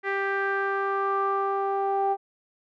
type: tone with low-pass filter sweep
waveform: sawtooth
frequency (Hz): 393.5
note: G4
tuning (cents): +7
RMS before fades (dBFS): -26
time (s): 0.03-2.17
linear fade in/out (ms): 50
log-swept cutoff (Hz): 1900 to 820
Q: 4.9
effects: none